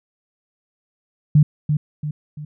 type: tone with echo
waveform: sine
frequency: 150 Hz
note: D3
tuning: 37 cents sharp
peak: -8 dBFS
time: 1.35-1.43 s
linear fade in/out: 5 ms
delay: 340 ms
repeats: 3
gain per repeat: -7 dB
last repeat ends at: 2.45 s
effects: none